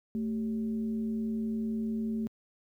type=tone with frequency modulation; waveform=sine; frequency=222.2 Hz; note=A3; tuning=17 cents sharp; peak=-29 dBFS; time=0.15-2.27 s; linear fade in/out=0 ms; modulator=167 Hz; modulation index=0.43; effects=high-pass 100 Hz 12 dB/octave + 11-bit